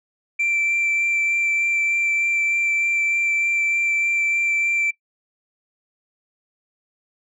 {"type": "tone with vibrato", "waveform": "sine", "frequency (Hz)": 2346, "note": "D7", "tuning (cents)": -2, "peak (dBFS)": -16, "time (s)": [0.39, 4.91], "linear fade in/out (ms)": 10, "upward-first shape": "sine", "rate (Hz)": 3.3, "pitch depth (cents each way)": 9, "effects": ["noise-tail reverb RT60 0.1 s tail -22 dB re dry", "tanh soft clip ceiling -16 dBFS"]}